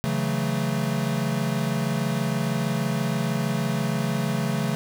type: chord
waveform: square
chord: F# minor seventh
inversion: second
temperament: equal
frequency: 138.59 / 164.81 / 185 / 220 Hz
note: C#3 / E3 / F#3 / A3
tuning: 0 / 0 / 0 / 0 cents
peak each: -28 / -30 / -31 / -29 dBFS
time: 0.04-4.75 s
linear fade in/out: 0 ms
effects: none